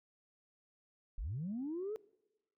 sine linear sweep, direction up, 31.92 to 445.8 Hz, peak -36 dBFS, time 1.18-1.96 s, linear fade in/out 0 ms, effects noise-tail reverb RT60 1.0 s tail -24 dB re dry + tanh soft clip ceiling -33 dBFS

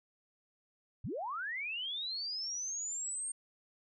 sine linear sweep, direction up, 69.3 to 8690 Hz, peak -36 dBFS, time 1.04-3.32 s, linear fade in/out 5 ms, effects none

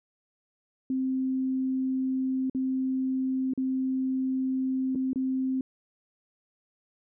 sine tone with dropouts, 261.6 Hz, C4, in tune, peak -25 dBFS, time 0.9-5.61 s, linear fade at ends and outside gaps 2 ms, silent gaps 2.498-2.548 / 3.536-3.576 / 4.95-4.956 / 5.132-5.158 s, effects none

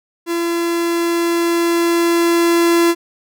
45% pulse tone with level ramp, 339.7 Hz, F4, 48 cents flat, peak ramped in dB -17 to -10 dBFS, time 0.26-2.95 s, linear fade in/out 50 ms, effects none

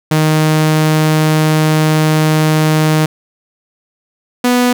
sawtooth tone pair in turn, 155.56 / 246.5 Hz, D#3 / B3, 0 / -3 cents, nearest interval minor sixth, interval 797 cents, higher second, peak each -5 dBFS, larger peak neither, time 0.11-3.06 / 4.44-4.73 s, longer first, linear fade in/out 5 ms, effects none

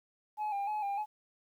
sine tone with vibrato, 824 Hz, G#5, 14 cents flat, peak -29 dBFS, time 0.37-1.06 s, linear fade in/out 50 ms, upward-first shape square, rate 3.3 Hz, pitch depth 51 cents each way, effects tanh soft clip ceiling -31 dBFS + 11-bit

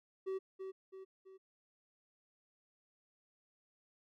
triangle tone with echo, 381.7 Hz, G4, 46 cents flat, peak -34 dBFS, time 0.26-0.39 s, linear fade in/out 20 ms, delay 330 ms, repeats 3, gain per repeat -6 dB, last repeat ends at 1.38 s, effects none

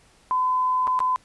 sine tone with dropouts, 1015 Hz, B5, 47 cents sharp, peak -19 dBFS, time 0.31-1.16 s, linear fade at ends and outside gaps 0 ms, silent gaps 0.871-0.877 / 0.991-1.003 s, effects pink hiss -57 dBFS RMS until 1.24 s + resampled to 24000 Hz

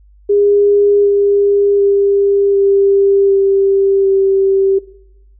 sine tone with pitch steps, 407 / 403.3 / 399.5 / 395.9 / 392.2 / 388.6 Hz, G#4 / G4 / G4 / G4 / G4 / G4, -35 / +49 / +33 / +17 / +1 / -15 cents, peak -8 dBFS, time 0.29-4.79 s, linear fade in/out 10 ms, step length 750 ms, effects noise-tail reverb RT60 0.9 s tail -19 dB re dry + added 50 Hz sine -42 dBFS peak until 5.39 s

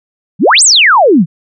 sine exponential two-way sweep, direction up then down, 144.9 to 8870 to 144.9 Hz, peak -3 dBFS, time 0.39-1.26 s, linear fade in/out 50 ms, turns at 0.63 s, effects none

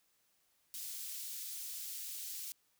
white high-pass noise, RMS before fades -44 dBFS, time 0.74-2.52 s, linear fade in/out 0 ms, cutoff 4000 Hz, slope 12 dB/octave, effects white hiss -75 dBFS RMS until 2.79 s

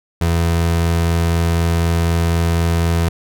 30% pulse tone, 84 Hz, E2, 33 cents sharp, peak -11 dBFS, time 0.21-3.09 s, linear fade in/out 5 ms, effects none

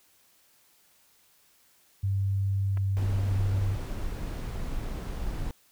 sine tone with pitch glide, 98 to 97.44 Hz, G2 to G2, 0 to -10 cents, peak -24 dBFS, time 2.03-3.76 s, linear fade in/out 10 ms, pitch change -10 cents, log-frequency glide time 2.68-2.83 s
clicks, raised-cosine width 0.5 ms, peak -30 dBFS, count 2, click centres 2.772 / 2.775 s
brown noise, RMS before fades -33 dBFS, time 2.97-5.51 s, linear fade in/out 0 ms
effects white hiss -63 dBFS RMS until 5.71 s

